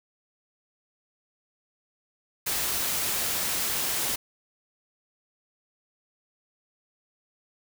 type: noise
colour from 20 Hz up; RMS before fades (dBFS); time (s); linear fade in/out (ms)
white; -28; 2.46-4.16; 10
effects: none